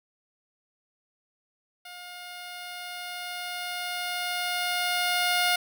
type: tone with level ramp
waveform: 10% pulse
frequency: 713 Hz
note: F5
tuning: 36 cents sharp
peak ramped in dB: -33 to -13 dBFS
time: 1.85-5.56 s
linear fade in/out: 5 ms
effects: none